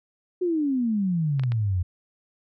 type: exponential sweep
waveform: sine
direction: down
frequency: 370.5 to 85.8 Hz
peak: -21 dBFS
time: 0.41-1.83 s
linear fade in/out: 10 ms
type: clicks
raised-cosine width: 0.3 ms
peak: -21 dBFS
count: 3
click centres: 1.396 / 1.436 / 1.52 s
effects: none